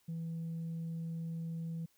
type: tone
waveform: sine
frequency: 164.81 Hz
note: E3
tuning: in tune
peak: -35 dBFS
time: 0.08-1.86 s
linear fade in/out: 10 ms
effects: tanh soft clip ceiling -35 dBFS + white hiss -72 dBFS RMS until 1.97 s